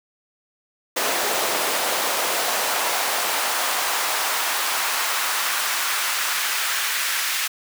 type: noise with high-pass filter sweep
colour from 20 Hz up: pink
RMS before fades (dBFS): -23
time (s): 0.96-7.48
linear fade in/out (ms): 10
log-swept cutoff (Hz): 500 to 1700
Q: 1.2
effects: none